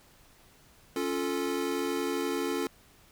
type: chord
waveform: square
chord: Db augmented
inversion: none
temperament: equal with one note detuned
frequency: 277.2 / 349.2 / 438 Hz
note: Db4 / F4 / A4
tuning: 0 / 0 / -8 cents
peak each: -34 dBFS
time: 0.96-2.67 s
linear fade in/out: 2 ms
effects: pink hiss -59 dBFS RMS until 3.11 s